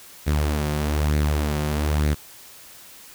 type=tone with flanger; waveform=sawtooth; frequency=74.6 Hz; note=D2; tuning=28 cents sharp; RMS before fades=-22 dBFS; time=0.26-2.15 s; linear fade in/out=20 ms; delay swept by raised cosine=0.47 to 5.67 ms; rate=1.1 Hz; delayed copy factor=+0.5; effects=white hiss -45 dBFS RMS until 3.14 s